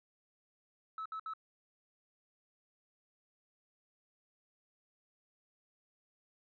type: tone bursts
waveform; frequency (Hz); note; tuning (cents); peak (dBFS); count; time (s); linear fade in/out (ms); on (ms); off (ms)
sine; 1300; E6; -24; -37; 3; 0.98-1.336; 2; 76; 64
effects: tanh soft clip ceiling -36 dBFS